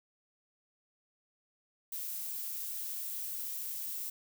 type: noise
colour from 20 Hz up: violet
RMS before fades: -39 dBFS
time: 1.92-4.1 s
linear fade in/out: 5 ms
effects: none